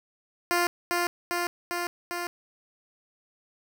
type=tone with echo; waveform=10% pulse; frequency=349.2 Hz; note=F4; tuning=in tune; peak=-14 dBFS; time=0.51-0.67 s; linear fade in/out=0 ms; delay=400 ms; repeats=4; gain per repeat=-2 dB; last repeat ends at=2.27 s; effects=none